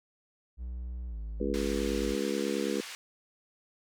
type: tone with pitch glide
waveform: triangle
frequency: 61 to 54.03 Hz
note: B1 to A1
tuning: -21 to -31 cents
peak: -33 dBFS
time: 0.57-2.16 s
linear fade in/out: 50 ms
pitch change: -210 cents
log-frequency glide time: 1.08-1.17 s
type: harmonic tone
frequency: 69.3 Hz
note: C#2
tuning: in tune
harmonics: 3 / 4 / 5 / 6 / 7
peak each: -35 / -35 / -35 / -35 / -35 dBFS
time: 1.4-2.81 s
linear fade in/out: 5 ms
type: band-pass noise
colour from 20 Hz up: pink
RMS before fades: -43 dBFS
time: 1.54-2.95 s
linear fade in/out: 0 ms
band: 1600 to 7400 Hz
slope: 12 dB/octave
effects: none